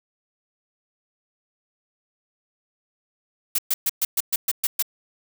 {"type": "noise bursts", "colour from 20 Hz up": "blue", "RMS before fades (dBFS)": -21, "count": 9, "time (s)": [3.55, 4.825], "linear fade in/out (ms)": 5, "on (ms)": 35, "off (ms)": 120, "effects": []}